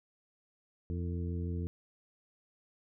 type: harmonic tone with a mistuned harmonic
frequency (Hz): 86.1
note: F2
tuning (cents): -24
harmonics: 1 / 2 / 3 / 4 / 5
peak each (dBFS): -34 / -40 / -44 / -46 / -48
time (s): 0.9-1.67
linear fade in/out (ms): 0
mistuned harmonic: 5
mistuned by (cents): +55
effects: none